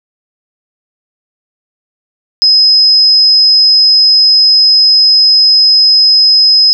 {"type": "tone", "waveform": "sine", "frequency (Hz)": 5080, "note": "D#8", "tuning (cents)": 35, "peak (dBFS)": -3, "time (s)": [2.42, 6.73], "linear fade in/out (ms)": 0, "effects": []}